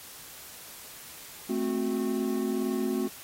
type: chord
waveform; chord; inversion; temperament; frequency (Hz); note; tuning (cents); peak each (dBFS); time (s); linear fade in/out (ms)
triangle; F# diminished; first; equal with one note detuned; 220 / 261.6 / 365.7; A3 / C4 / F#4; 0 / 0 / -20; -29; 1.49-3.08; 10
effects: white hiss -46 dBFS RMS until 3.23 s + AAC 48 kbps